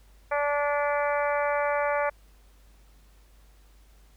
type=harmonic tone; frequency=289.9 Hz; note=D4; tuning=22 cents flat; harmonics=2 / 3 / 4 / 5 / 6 / 7 / 8; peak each=-26 / -30 / -32 / -34 / -36 / -37 / -38 dBFS; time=0.31-2.1 s; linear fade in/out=10 ms; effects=added 50 Hz sine -53 dBFS peak until 4.16 s + pink hiss -63 dBFS RMS until 4.16 s